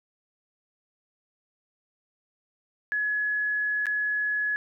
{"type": "tone with dropouts", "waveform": "sine", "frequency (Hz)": 1693, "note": "G#6", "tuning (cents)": 33, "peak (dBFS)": -24, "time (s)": [2.92, 4.56], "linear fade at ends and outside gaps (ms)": 0, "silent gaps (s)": [3.857, 3.867], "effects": []}